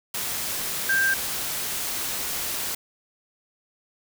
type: tone in noise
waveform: sine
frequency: 1582 Hz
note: G6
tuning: 15 cents sharp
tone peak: -19 dBFS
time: 0.89-1.14 s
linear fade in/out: 5 ms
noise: white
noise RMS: -29 dBFS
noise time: 0.14-2.75 s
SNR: +7 dB
effects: none